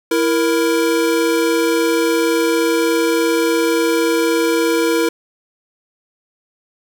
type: tone pair together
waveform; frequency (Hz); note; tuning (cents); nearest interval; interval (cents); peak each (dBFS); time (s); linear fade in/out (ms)
square; 331 / 468.1; E4 / A#4; +7 / +7; tritone; 600; -17; 0.11-5.09; 5
effects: none